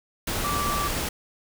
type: tone in noise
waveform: sine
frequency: 1164 Hz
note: D6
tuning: 16 cents flat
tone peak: -26 dBFS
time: 0.44-0.88 s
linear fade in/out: 5 ms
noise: pink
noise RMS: -28 dBFS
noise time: 0.27-1.09 s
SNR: -1 dB
effects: none